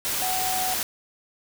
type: tone in noise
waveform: sine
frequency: 746 Hz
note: F#5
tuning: 14 cents sharp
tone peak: -27 dBFS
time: 0.22-0.74 s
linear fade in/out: 0 ms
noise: white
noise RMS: -27 dBFS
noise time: 0.05-0.83 s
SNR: -3 dB
effects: none